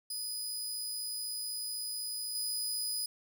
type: tone with level steps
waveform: 20% pulse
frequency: 4978 Hz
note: D#8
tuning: in tune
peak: -30 / -27 dBFS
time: 0.1-3.06 s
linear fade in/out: 5 ms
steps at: 2.35 s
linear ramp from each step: 2 ms
effects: none